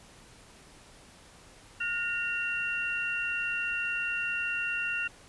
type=tone cluster; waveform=sine; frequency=1432 / 1835 / 2750 Hz; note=F6 / A#6 / F7; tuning=+43 / -28 / -27 cents; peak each=-33 / -39 / -31 dBFS; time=1.8-5.08 s; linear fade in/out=10 ms; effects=pink hiss -54 dBFS RMS until 5.28 s + resampled to 24000 Hz